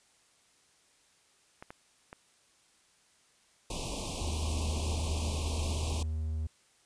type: clicks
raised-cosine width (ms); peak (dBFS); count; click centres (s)
0.5; -29; 3; 1.625 / 1.705 / 2.129
type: band-stop noise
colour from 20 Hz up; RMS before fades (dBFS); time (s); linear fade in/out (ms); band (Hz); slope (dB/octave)
pink; -37; 3.7-6.03; 5; 1100 to 2400; 96
type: tone with pitch glide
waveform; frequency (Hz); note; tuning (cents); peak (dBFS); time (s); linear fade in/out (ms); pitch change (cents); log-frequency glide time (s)
triangle; 77.78 to 78.46; D#2 to D#2; 0 to +15; -29; 4.21-6.47; 5; +15; 5.46-5.57
effects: white hiss -66 dBFS RMS until 6.85 s + resampled to 22050 Hz